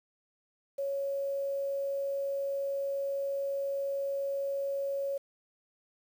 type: tone with quantisation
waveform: sine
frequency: 554.4 Hz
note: C#5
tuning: in tune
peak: -30 dBFS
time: 0.78-5.18 s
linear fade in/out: 10 ms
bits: 9
effects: none